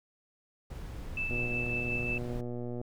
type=noise; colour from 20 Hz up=brown; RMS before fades=-40 dBFS; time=0.7-2.41 s; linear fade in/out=5 ms
type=tone with tremolo; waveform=sine; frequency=2637 Hz; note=E7; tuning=in tune; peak=-30 dBFS; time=1.17-2.18 s; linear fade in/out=2 ms; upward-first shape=triangle; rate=5.5 Hz; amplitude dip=45%
type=click train; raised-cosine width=2 ms; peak=-26 dBFS; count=183; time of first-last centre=1.31-2.814 s; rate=121 Hz
effects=none